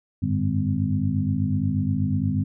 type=tone cluster; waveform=sine; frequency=94.5 / 102.8 / 149.4 / 200.9 / 255.9 Hz; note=F#2 / G#2 / D3 / G3 / C4; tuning=+37 / -17 / +30 / +43 / -38 cents; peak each=-27 dBFS; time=0.22-2.44 s; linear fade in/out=10 ms; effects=none